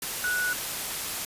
sine tone in noise, 1472 Hz, F#6, 9 cents flat, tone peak -25 dBFS, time 0.24-0.53 s, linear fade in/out 2 ms, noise white, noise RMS -32 dBFS, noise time 0.02-1.25 s, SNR +4 dB, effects resampled to 32000 Hz

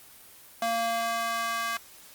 square tone with high-pass filter sweep, 230.1 Hz, A#3, 22 cents flat, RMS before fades -29 dBFS, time 0.62-1.77 s, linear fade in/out 2 ms, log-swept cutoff 620 to 1300 Hz, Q 1.8, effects white hiss -51 dBFS RMS until 2.14 s + Opus 24 kbps

